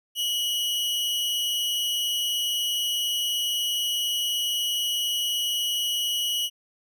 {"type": "tone pair together", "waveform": "40% pulse", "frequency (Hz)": [2919, 3129], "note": ["F#7", "G7"], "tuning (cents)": [-24, -4], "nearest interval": "minor second", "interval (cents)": 120, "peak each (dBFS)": [-24, -32], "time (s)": [0.15, 6.5], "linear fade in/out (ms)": 50, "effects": []}